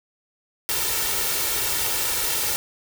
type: noise with comb filter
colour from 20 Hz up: white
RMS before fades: -24 dBFS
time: 0.69-2.56 s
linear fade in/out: 0 ms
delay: 2.2 ms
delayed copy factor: +0.55
effects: none